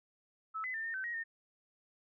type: tone with pitch steps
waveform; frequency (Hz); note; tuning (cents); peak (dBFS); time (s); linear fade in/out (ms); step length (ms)
sine; 1303 / 2020 / 1793 / 1824 / 1536 / 1889 / 1827; E6 / B6 / A6 / A#6 / G6 / A#6 / A#6; -20 / +39 / +32 / -38 / -36 / +22 / -35; -36; 0.54-1.24; 20; 100
effects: none